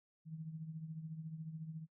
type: tone with tremolo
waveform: sine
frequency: 159.3 Hz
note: D#3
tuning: 41 cents sharp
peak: -40 dBFS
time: 0.25-1.87 s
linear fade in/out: 50 ms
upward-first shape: triangle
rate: 14 Hz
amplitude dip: 70%
effects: noise-tail reverb RT60 0.1 s tail -26 dB re dry